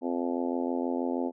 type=harmonic tone; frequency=86.3 Hz; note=F2; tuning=20 cents flat; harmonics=3 / 4 / 5 / 6 / 7 / 8 / 9 / 10; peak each=-30 / -34 / -37 / -37 / -40 / -40 / -44 / -41 dBFS; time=0.01-1.32 s; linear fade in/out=50 ms; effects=none